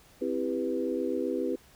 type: chord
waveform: sine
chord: C major seventh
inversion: none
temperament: equal with one note detuned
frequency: 261.6 / 329.6 / 396.6 / 493.9 Hz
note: C4 / E4 / G4 / B4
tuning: 0 / 0 / +20 / 0 cents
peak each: -33 dBFS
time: 0.21-1.56 s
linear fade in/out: 10 ms
effects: pink hiss -58 dBFS RMS until 1.75 s